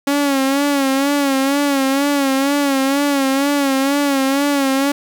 sawtooth tone with vibrato, 277.2 Hz, C#4, in tune, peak -10 dBFS, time 0.07-4.92 s, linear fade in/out 5 ms, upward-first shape sine, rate 2.1 Hz, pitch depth 66 cents each way, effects 7-bit

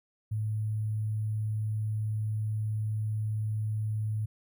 sine tone with sample-and-hold, 107.7 Hz, A2, 37 cents flat, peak -28 dBFS, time 0.31-4.26 s, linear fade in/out 10 ms, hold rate 11025 Hz, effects none

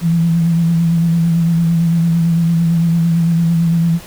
sine tone with vibrato, 167.1 Hz, E3, 24 cents sharp, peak -10 dBFS, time 0.01-4 s, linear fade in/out 50 ms, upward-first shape sine, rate 8.9 Hz, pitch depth 34 cents each way, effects pink hiss -36 dBFS RMS until 4.06 s

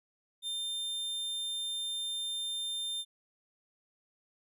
45% pulse tone, 3600 Hz, A7, 39 cents sharp, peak -34 dBFS, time 0.42-3.05 s, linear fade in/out 50 ms, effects resampled to 32000 Hz

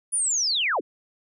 sine linear sweep, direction down, 9956 to 194.9 Hz, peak -21 dBFS, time 0.12-0.81 s, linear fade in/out 20 ms, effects none

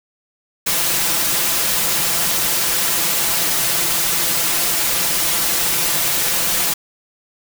white noise with comb filter, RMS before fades -18 dBFS, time 0.66-6.74 s, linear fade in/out 10 ms, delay 5.9 ms, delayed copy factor +0.6, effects none

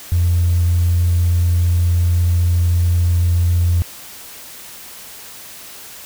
triangle tone, 86.6 Hz, F2, 14 cents flat, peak -8 dBFS, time 0.12-3.82 s, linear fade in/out 0 ms, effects tanh soft clip ceiling -9 dBFS + white hiss -36 dBFS RMS until 6.05 s

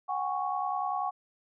sine chord, F# suspended second, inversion none, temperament equal with one note detuned, 740 / 810.2 / 1108.7 Hz, F#5 / G#5 / C#6, 0 / -43 / 0 cents, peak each -33 dBFS, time 0.08-1.11 s, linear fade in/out 20 ms, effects none

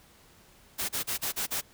white noise bursts, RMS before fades -31 dBFS, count 6, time 0.78-1.615 s, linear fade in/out 20 ms, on 110 ms, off 35 ms, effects pink hiss -58 dBFS RMS until 1.73 s

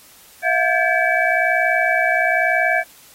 sine tone cluster, 656 / 717 / 1587 / 1711 / 2292 Hz, E5 / F5 / G6 / A6 / D7, -9 / +45 / +21 / -49 / -43 cents, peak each -21 dBFS, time 0.42-2.84 s, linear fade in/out 50 ms, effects white hiss -47 dBFS RMS until 3.14 s + AAC 48 kbps

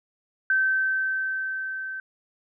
sine tone with level ramp, 1545 Hz, G6, 26 cents flat, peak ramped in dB -18 to -31 dBFS, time 0.5-2 s, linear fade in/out 2 ms, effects none

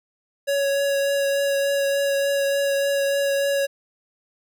square tone with vibrato, 558 Hz, C#5, 11 cents sharp, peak -20 dBFS, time 0.47-3.67 s, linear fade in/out 20 ms, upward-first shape triangle, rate 3.4 Hz, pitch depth 13 cents each way, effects none

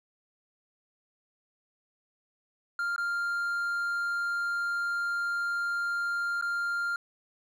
triangle tone with dropouts, 1396.9 Hz, F6, in tune, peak -26 dBFS, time 2.79-6.96 s, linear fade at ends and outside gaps 2 ms, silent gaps 2.962-2.98 / 6.413-6.423 s, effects none

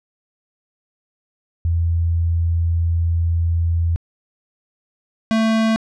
sine / square tone pair in turn, 84 / 222.4 Hz, E2 / A3, +33 / +19 cents, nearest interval octave + perfect fourth, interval 1686 cents, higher second, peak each -15 dBFS, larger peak neither, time 1.65-3.96 / 5.31-5.76 s, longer first, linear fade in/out 0 ms, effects low-pass 5000 Hz 12 dB/octave

